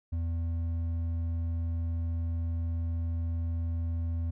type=tone with hard clipping; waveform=triangle; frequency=83.5 Hz; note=E2; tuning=23 cents sharp; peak=-30 dBFS; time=0.12-4.31 s; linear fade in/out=10 ms; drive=8 dB; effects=none

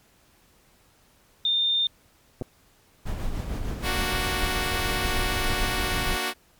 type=tone; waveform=sine; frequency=3619 Hz; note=A7; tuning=48 cents sharp; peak=-20 dBFS; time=1.45-1.87 s; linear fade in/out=2 ms
type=clicks; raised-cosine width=2 ms; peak=-18 dBFS; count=2; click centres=2.413 / 2.421 s
type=noise with tremolo; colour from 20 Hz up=brown; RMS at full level=-27 dBFS; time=3.05-6.17 s; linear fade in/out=20 ms; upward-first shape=sine; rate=6.6 Hz; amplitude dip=40%
type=chord; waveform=5% pulse; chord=Bb augmented; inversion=none; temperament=equal; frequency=233.1 / 293.7 / 370 Hz; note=Bb3 / D4 / F#4; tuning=0 / 0 / 0 cents; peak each=-21 / -22 / -16 dBFS; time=3.82-6.34 s; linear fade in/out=50 ms
effects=pink hiss -60 dBFS RMS until 6.59 s + MP3 96 kbps

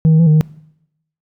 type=tone with pitch steps; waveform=sine; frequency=159.4 / 158.3 / 167 / 153.5 / 155.6 Hz; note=D#3 / D#3 / E3 / D#3 / D#3; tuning=+42 / +30 / +23 / -23 / 0 cents; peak=-4 dBFS; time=0.05-0.41 s; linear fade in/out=0 ms; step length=72 ms; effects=noise-tail reverb RT60 0.8 s tail -23 dB re dry + tanh soft clip ceiling -6 dBFS

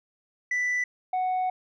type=tone pair in turn; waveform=sine; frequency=1980 / 740.1 Hz; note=B6 / F#5; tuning=+4 / 0 cents; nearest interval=octave + perfect fourth; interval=1704 cents; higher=first; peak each=-21 dBFS; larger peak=neither; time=0.51-0.84 / 1.13-1.5 s; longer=second; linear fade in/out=5 ms; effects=tanh soft clip ceiling -23 dBFS

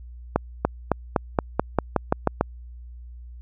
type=accelerating click train; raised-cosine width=1 ms; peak=-4 dBFS; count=11; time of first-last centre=0.36-2.41 s; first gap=290 ms; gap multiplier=0.92; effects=added 60 Hz sine -38 dBFS peak until 3.41 s

